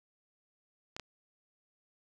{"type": "clicks", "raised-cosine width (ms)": 0.2, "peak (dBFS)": -23, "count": 2, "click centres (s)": [0.965, 0.997], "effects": []}